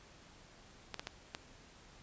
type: clicks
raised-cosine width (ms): 0.2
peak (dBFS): -22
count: 4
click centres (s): 0.943 / 0.995 / 1.071 / 1.349
effects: pink hiss -59 dBFS RMS until 2.02 s + resampled to 16000 Hz